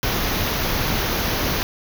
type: band-stop noise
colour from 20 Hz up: pink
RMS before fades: -22 dBFS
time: 0.03-1.63 s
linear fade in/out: 0 ms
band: 6500 to 11000 Hz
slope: 96 dB/octave
effects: none